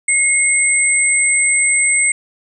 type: tone pair together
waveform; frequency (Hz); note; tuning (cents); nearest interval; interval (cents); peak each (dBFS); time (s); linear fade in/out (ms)
sine; 2164 / 8170; C#7 / C9; -42 / -42; octave + major seventh; 2300; -14; 0.08-2.12; 5
effects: none